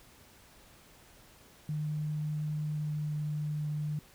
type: tone with pitch glide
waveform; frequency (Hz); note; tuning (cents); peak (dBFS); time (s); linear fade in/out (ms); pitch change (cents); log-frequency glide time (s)
sine; 151.7 to 150.3; D#3 to D3; -44 to +40; -31; 1.69-3.99; 2; -16; 2.62-3.22
effects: pink hiss -58 dBFS RMS until 4.14 s